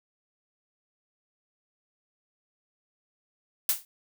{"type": "noise with exponential decay", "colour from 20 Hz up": "blue", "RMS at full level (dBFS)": -20, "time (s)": [3.69, 3.85], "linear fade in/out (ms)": 1, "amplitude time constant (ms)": 34, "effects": []}